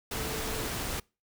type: tone in noise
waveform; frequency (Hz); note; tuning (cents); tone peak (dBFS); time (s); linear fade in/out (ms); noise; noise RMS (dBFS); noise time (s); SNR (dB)
sine; 441.5; A4; +6; -40; 0.14-0.68; 5; pink; -34; 0.11-1; -9
effects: noise-tail reverb RT60 0.3 s tail -26 dB re dry